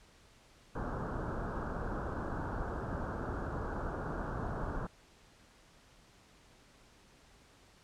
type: low-pass noise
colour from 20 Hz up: pink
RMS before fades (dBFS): -38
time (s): 0.75-4.87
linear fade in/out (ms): 5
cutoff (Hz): 1600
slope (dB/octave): 96
effects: pink hiss -62 dBFS RMS until 7.83 s + low-pass 8000 Hz 12 dB/octave